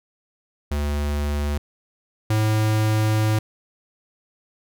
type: tone pair in turn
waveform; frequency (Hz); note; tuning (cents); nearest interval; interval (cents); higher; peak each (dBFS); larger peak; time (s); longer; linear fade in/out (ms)
square; 73 / 108.31; D2 / A2; -10 / -27; perfect fifth; 683; second; -22 / -18; second; 0.71-1.58 / 2.3-3.39; second; 5
effects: none